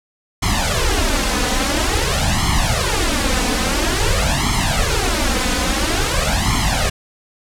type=noise with flanger; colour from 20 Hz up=pink; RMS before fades=-17 dBFS; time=0.42-6.9 s; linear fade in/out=10 ms; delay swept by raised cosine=0.94 to 4.04 ms; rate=0.49 Hz; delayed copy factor=+0.95; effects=low-pass 9000 Hz 12 dB/octave